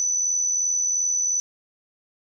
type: tone with amplitude modulation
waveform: sine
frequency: 5990 Hz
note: F#8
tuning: 20 cents sharp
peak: -18 dBFS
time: 0-1.4 s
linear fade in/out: 0 ms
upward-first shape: sine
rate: 82.8 Hz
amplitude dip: 45%
effects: none